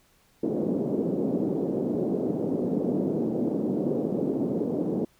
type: band-pass noise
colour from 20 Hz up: pink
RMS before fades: -27 dBFS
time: 0.43-5.05 s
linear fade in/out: 5 ms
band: 190 to 470 Hz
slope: 24 dB/octave
effects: pink hiss -63 dBFS RMS until 5.19 s